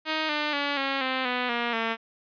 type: tone with pitch steps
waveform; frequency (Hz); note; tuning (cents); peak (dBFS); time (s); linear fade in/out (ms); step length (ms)
5% pulse; 313.2 / 299.1 / 285.6 / 272.7 / 260.3 / 248.6 / 237.4 / 226.6; D#4 / D4 / D4 / C#4 / C4 / B3 / A#3 / A#3; +11 / +32 / -48 / -28 / -9 / +12 / +32 / -49; -14; 0.05-1.97; 50; 240
effects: resampled to 11025 Hz